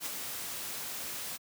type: noise with ADSR envelope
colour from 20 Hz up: white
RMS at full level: -34 dBFS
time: 0-1.38 s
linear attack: 63 ms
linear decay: 7 ms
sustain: -5 dB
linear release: 29 ms
effects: high-pass 80 Hz 12 dB/octave